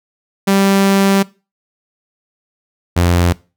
sawtooth tone pair in turn, 196 / 87.31 Hz, G3 / F2, 0 / 0 cents, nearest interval octave + major second, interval 1400 cents, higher first, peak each -6 dBFS, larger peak neither, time 0.47-1.23 / 2.96-3.33 s, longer first, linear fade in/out 10 ms, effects noise-tail reverb RT60 0.3 s tail -21 dB re dry

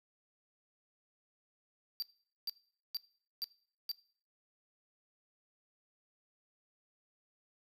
square tone bursts, 4699 Hz, D8, in tune, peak -35 dBFS, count 5, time 2-3.915 s, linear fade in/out 0 ms, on 23 ms, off 450 ms, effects noise-tail reverb RT60 0.5 s tail -21 dB re dry

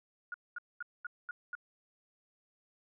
sine tone bursts, 1437 Hz, F6, 49 cents sharp, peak -37 dBFS, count 6, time 0.32-1.552 s, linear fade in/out 2 ms, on 22 ms, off 220 ms, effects none

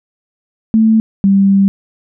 sine tone pair in turn, 221.2 / 196.35 Hz, A3 / G3, +9 / +3 cents, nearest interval major second, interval 206 cents, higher first, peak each -6 dBFS, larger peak neither, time 0.74-1 / 1.24-1.68 s, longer second, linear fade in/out 0 ms, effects none

